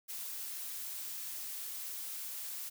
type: noise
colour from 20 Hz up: blue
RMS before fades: -42 dBFS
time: 0.08-2.7 s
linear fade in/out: 20 ms
effects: none